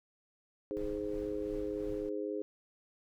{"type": "chord", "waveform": "sine", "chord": "Ab major", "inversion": "second", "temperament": "just", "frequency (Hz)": [311.5, 415.3, 519.1], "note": ["Eb4", "Ab4", "C5"], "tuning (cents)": [2, 0, -14], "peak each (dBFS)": [-39, -37, -41], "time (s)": [0.71, 2.42], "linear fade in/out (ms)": 0}
{"type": "noise with tremolo", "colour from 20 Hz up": "brown", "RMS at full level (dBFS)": -46, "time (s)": [0.77, 2.09], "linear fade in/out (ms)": 0, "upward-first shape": "sine", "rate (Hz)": 2.9, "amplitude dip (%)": 40}
{"effects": []}